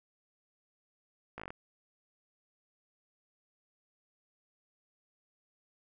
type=slowing click train; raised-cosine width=0.5 ms; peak=-27 dBFS; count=7; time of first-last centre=1.38-1.505 s; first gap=17 ms; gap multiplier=1.08; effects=none